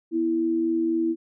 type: tone pair together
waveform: sine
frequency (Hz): 245.6 / 329.6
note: B3 / E4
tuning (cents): -9 / 0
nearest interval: perfect fourth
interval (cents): 509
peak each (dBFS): -30 / -21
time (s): 0.11-1.16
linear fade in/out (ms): 50
effects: none